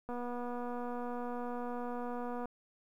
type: click train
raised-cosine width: 1 ms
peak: -28 dBFS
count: 576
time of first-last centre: 0.09-2.456 s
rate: 243 Hz
effects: 11-bit